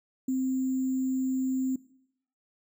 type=tone with sample-and-hold; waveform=sine; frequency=261 Hz; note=C4; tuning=4 cents flat; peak=-25 dBFS; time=0.28-1.76 s; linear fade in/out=5 ms; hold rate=7350 Hz; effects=noise-tail reverb RT60 0.7 s tail -20 dB re dry